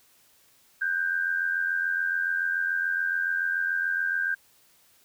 sine tone pair together, 1504 / 1591 Hz, F#6 / G6, +28 / +25 cents, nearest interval minor second, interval 97 cents, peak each -31 / -25 dBFS, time 0.81-4.35 s, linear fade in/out 10 ms, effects white hiss -61 dBFS RMS until 5.04 s

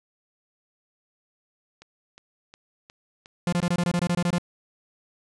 click train, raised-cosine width 0.2 ms, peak -29 dBFS, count 6, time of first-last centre 1.82-3.619 s, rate 2.78 Hz
45% pulse tone bursts, 174.61 Hz, F3, in tune, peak -21 dBFS, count 12, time 3.47-4.383 s, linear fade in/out 2 ms, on 55 ms, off 23 ms
effects resampled to 24000 Hz

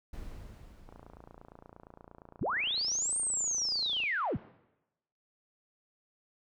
brown noise with exponential decay, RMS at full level -42 dBFS, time 0.13-2.48 s, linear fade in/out 5 ms, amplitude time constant 510 ms
click train, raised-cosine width 1 ms, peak -36 dBFS, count 91, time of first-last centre 0.89-4.037 s, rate 28.6 Hz
sine linear two-way sweep, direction up then down, 55.9 to 8870 to 55.9 Hz, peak -29 dBFS, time 2.41-4.37 s, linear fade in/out 5 ms, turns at 3.19 s
effects noise-tail reverb RT60 0.9 s tail -19 dB re dry

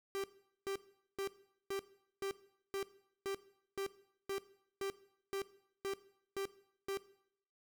45% pulse tone bursts, 392 Hz, G4, in tune, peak -37 dBFS, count 14, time 0.15-6.972 s, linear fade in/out 0 ms, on 88 ms, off 430 ms, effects noise-tail reverb RT60 0.7 s tail -17 dB re dry

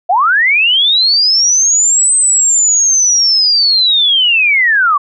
sine linear two-way sweep, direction up then down, 659.3 to 8260 to 1105 Hz, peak -7 dBFS, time 0.09-4.98 s, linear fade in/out 10 ms, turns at 2.15 s, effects none

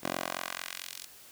10% pulse tone with high-pass filter sweep, 44.46 Hz, F1, 32 cents sharp, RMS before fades -38 dBFS, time 0.03-1.06 s, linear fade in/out 10 ms, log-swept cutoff 340 to 5000 Hz, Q 0.87, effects white hiss -53 dBFS RMS until 1.31 s

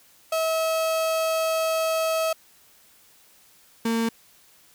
35% pulse tone pair in turn, 645 / 228 Hz, E5 / A#3, -38 / -38 cents, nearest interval octave + tritone, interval 1800 cents, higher first, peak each -20 dBFS, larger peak neither, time 0.32-2.33 / 3.85-4.09 s, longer first, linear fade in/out 5 ms, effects white hiss -56 dBFS RMS until 4.74 s

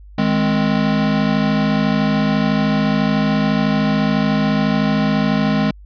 square chord, Ab major, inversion second, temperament equal, 155.56 / 207.7 / 261.6 Hz, Eb3 / Ab3 / C4, 0 / 0 / 0 cents, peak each -22 / -17 / -21 dBFS, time 0.18-5.71 s, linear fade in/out 5 ms, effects added 50 Hz sine -37 dBFS peak until 5.85 s + resampled to 11025 Hz

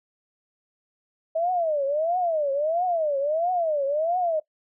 sine tone with vibrato, 633 Hz, D#5, 30 cents sharp, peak -21 dBFS, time 1.35-4.4 s, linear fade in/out 10 ms, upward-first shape triangle, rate 1.5 Hz, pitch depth 280 cents each way, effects noise-tail reverb RT60 0.1 s tail -18 dB re dry

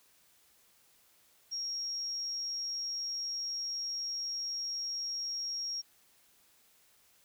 sine tone, 5588 Hz, F8, in tune, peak -34 dBFS, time 1.51-5.82 s, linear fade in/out 20 ms, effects white hiss -66 dBFS RMS until 7.24 s

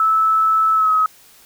sine tone with pitch glide, 1308 to 1273.7 Hz, E6 to D#6, -14 to +40 cents, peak -12 dBFS, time 0-1.06 s, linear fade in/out 2 ms, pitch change -46 cents, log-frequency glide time 0.74-0.91 s, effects white hiss -48 dBFS RMS until 1.45 s

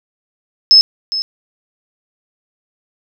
sine tone with echo, 5200 Hz, E8, 24 cents flat, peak -3 dBFS, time 0.71-0.81 s, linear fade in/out 0 ms, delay 410 ms, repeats 1, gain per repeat -13 dB, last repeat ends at 1.22 s, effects none

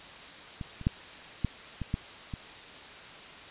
clicks, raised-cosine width 5 ms, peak -24 / -29 / -12 / -14 / -21 / -16 / -23 dBFS, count 7, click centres 0.612 / 0.813 / 0.869 / 1.447 / 1.817 / 1.941 / 2.338 s, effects white hiss -46 dBFS RMS until 3.5 s + resampled to 8000 Hz

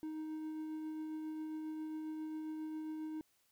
triangle tone with tremolo, 312.1 Hz, D#4, 5 cents sharp, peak -37 dBFS, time 0.03-3.21 s, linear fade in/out 0 ms, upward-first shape triangle, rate 7.4 Hz, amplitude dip 25%, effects white hiss -75 dBFS RMS until 3.51 s

